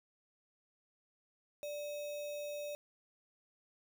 sine tone with sample-and-hold, 587.3 Hz, D5, in tune, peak -39 dBFS, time 1.63-2.75 s, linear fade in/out 0 ms, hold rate 3150 Hz, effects none

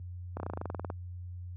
slowing click train, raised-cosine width 1 ms, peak -22 dBFS, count 14, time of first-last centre 0.37-0.901 s, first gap 30 ms, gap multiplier 1.05, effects added 89 Hz sine -37 dBFS peak until 1.56 s + high-pass 80 Hz 12 dB/octave

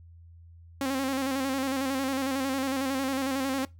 sawtooth tone with vibrato, 268.1 Hz, C4, 42 cents sharp, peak -23 dBFS, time 0.81-3.65 s, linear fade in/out 2 ms, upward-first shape square, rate 11 Hz, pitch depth 44 cents each way, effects noise-tail reverb RT60 0.2 s tail -21 dB re dry + added 84 Hz sine -48 dBFS peak until 3.79 s

